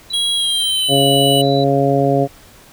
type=tone; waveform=sine; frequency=3951 Hz; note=B7; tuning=in tune; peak=-24 dBFS; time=0.1-1.64 s; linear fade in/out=5 ms
type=tone with pitch glide; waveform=square; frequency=3300 to 2957 Hz; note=G#7 to F#7; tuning=-12 to -2 cents; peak=-16 dBFS; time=0.13-1.42 s; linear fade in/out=10 ms; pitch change=-190 cents; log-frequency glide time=0.36-1 s
type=harmonic tone; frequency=138.59 Hz; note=C#3; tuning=in tune; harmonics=1 / 2 / 3 / 4 / 5; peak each=-18 / -18 / -18 / -18 / -18 dBFS; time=0.88-2.28 s; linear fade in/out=50 ms
effects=pink hiss -44 dBFS RMS until 2.72 s